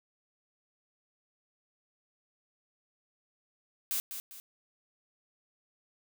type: noise with echo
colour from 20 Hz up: blue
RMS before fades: -32 dBFS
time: 3.91-4 s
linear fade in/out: 0 ms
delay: 200 ms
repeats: 2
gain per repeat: -8 dB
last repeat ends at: 4.4 s
effects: none